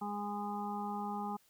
harmonic tone, 205.6 Hz, G#3, 17 cents flat, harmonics 1 / 2 / 4 / 5 / 6, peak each -40 / -47 / -39 / -47 / -46 dBFS, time 0.01-1.37 s, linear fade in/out 10 ms, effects white hiss -69 dBFS RMS until 1.49 s

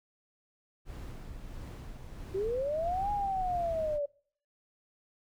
brown noise with tremolo, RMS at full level -41 dBFS, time 0.85-4 s, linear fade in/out 50 ms, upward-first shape sine, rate 1.5 Hz, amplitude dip 35%
sine linear two-way sweep, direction up then down, 370 to 830.6 to 566 Hz, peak -29 dBFS, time 2.34-4.06 s, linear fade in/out 10 ms, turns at 3.11 s
effects noise-tail reverb RT60 0.5 s tail -22 dB re dry

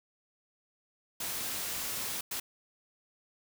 white noise bursts at uneven times, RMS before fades -36 dBFS, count 2, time 1.2-2.21 / 2.31-2.4 s, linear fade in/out 5 ms, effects none

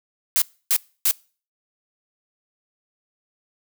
blue noise bursts, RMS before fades -18 dBFS, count 3, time 0.36-1.111 s, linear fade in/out 0 ms, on 57 ms, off 290 ms, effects noise-tail reverb RT60 0.4 s tail -25 dB re dry

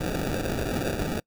white noise with sample-and-hold, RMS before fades -28 dBFS, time 0-1.2 s, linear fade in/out 10 ms, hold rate 1050 Hz, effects noise-tail reverb RT60 0.1 s tail -26 dB re dry

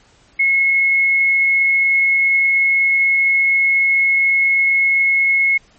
sine tone, 2176 Hz, C#7, 33 cents flat, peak -11 dBFS, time 0.39-5.58 s, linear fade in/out 10 ms, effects pink hiss -52 dBFS RMS until 5.78 s + MP3 32 kbps

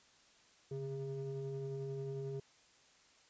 triangle ring-modulated tone, 133.7 Hz, C3, 38 cents sharp, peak -34 dBFS, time 0.71-2.4 s, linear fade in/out 5 ms, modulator 273 Hz, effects white hiss -66 dBFS RMS until 3.29 s + resampled to 16000 Hz

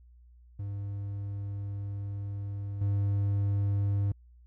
triangle tone with level steps, 100.5 Hz, G2, 44 cents sharp, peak -31 / -23 dBFS, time 0.59-4.12 s, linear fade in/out 5 ms, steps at 2.81 s, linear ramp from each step 5 ms, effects added 60 Hz sine -53 dBFS peak until 4.46 s

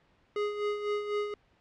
square tone with tremolo, 415.3 Hz, G#4, in tune, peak -28 dBFS, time 0.36-1.34 s, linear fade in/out 2 ms, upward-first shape sine, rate 4 Hz, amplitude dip 60%, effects pink hiss -66 dBFS RMS until 1.6 s + low-pass 3000 Hz 12 dB/octave

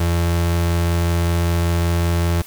35% pulse tone, 85.2 Hz, F2, 42 cents flat, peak -14 dBFS, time 0-2.42 s, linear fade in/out 5 ms, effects white hiss -41 dBFS RMS until 2.46 s

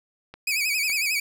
clicks, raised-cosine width 0.3 ms, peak -24 dBFS, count 2, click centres 0.34 / 0.899 s
sawtooth tone with vibrato, 2400 Hz, D7, 37 cents sharp, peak -19 dBFS, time 0.47-1.2 s, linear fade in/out 5 ms, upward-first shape sine, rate 11 Hz, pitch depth 120 cents each way
effects none

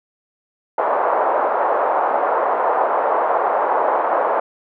pink band-pass noise, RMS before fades -18 dBFS, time 0.78-4.4 s, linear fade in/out 5 ms, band 540 to 1100 Hz, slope 24 dB/octave, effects none

